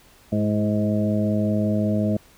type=harmonic tone with a mistuned harmonic; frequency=105.2 Hz; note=G#2; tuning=23 cents sharp; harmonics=1 / 2 / 3 / 4 / 5 / 6; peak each=-25 / -21 / -29 / -35 / -32 / -28 dBFS; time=0.32-2.17 s; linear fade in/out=5 ms; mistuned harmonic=3; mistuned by=+26 cents; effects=pink hiss -53 dBFS RMS until 2.37 s